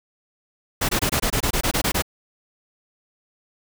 pink noise bursts, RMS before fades -21 dBFS, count 12, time 0.81-2.023 s, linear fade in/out 10 ms, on 80 ms, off 23 ms, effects none

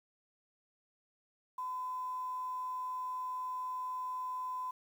sine tone with quantisation, 1013 Hz, B5, 44 cents sharp, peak -36 dBFS, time 1.58-4.71 s, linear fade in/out 5 ms, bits 10, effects none

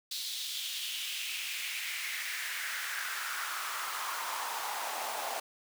pink noise with high-pass filter sweep, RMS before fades -37 dBFS, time 0.11-5.4 s, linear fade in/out 5 ms, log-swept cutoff 4000 to 700 Hz, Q 3.1, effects none

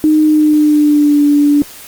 sine tone with pitch glide, 307.9 to 290.6 Hz, D#4 to D4, -18 to -18 cents, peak -6 dBFS, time 0.04-1.62 s, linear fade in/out 0 ms, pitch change -100 cents, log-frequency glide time 0.23-1.23 s, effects white hiss -34 dBFS RMS until 1.87 s + Opus 24 kbps

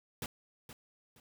pink noise with echo, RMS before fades -39 dBFS, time 0.22-0.26 s, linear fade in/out 2 ms, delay 470 ms, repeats 2, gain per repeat -11 dB, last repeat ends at 1.2 s, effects none

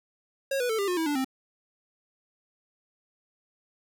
square tone with pitch steps, 545 / 491.2 / 442.7 / 399 / 359.6 / 324.1 / 292.1 / 263.2 Hz, C#5 / B4 / A4 / G4 / F#4 / E4 / D4 / C4, -29 / -9 / +11 / +31 / -49 / -29 / -9 / +10 cents, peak -26 dBFS, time 0.51-1.246 s, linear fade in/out 5 ms, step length 92 ms, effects none

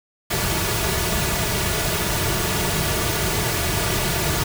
pink noise with comb filter, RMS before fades -22 dBFS, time 0.3-4.44 s, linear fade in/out 10 ms, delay 3.8 ms, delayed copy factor -0.65, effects none

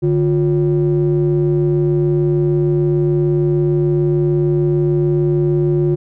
triangle ring-modulated tone, 103.83 Hz, G#2, in tune, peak -7 dBFS, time 0.02-5.96 s, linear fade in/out 20 ms, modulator 251 Hz, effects none

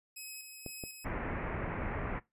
5% pulse tone with tremolo, 2552 Hz, D#7, 43 cents sharp, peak -33 dBFS, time 0.16-1.05 s, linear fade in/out 10 ms, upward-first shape square, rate 2 Hz, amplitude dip 40%
clicks, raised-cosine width 2 ms, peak -28 dBFS, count 2, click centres 0.663 / 0.838 s
pink low-pass noise, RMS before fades -37 dBFS, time 1.04-2.2 s, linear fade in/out 20 ms, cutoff 2300 Hz, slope 48 dB/octave
effects noise-tail reverb RT60 0.2 s tail -20 dB re dry + resampled to 32000 Hz

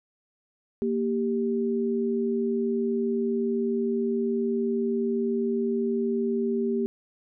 sine tone pair together, 233.1 / 393.7 Hz, A#3 / G4, 0 / +8 cents, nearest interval major sixth, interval 908 cents, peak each -26 dBFS, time 0.82-6.86 s, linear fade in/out 0 ms, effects none

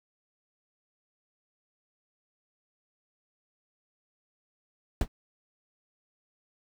brown noise with exponential decay, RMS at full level -19 dBFS, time 5.01-5.08 s, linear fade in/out 2 ms, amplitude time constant 15 ms, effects none

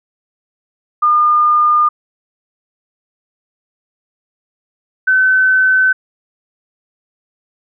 sine tone pair in turn, 1212 / 1521.8 Hz, D#6 / F#6, -46 / +48 cents, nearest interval major third, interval 394 cents, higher second, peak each -8 dBFS, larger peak neither, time 1.02-1.89 / 5.07-5.93 s, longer first, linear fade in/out 10 ms, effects none

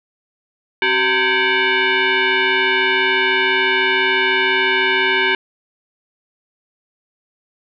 sine tone with frequency modulation, 380 Hz, F#4, 46 cents sharp, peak -13 dBFS, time 0.82-5.35 s, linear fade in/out 2 ms, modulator 646 Hz, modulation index 4.1, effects none

